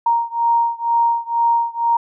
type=beating tone pair; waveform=sine; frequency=932.3 / 934.4 Hz; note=A#5 / A#5; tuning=0 / +4 cents; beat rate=2.1 Hz; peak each=-17 / -18 dBFS; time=0.06-1.97 s; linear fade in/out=5 ms; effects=none